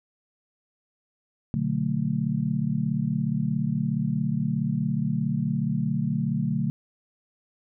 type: chord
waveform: sine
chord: B minor seventh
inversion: none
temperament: just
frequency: 123.47 / 148.16 / 185.21 / 222.2 Hz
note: B2 / D3 / F#3 / A3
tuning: 0 / +16 / +2 / +17 cents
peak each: -31 / -27 / -29 / -28 dBFS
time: 1.54-6.7 s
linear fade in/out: 0 ms
effects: none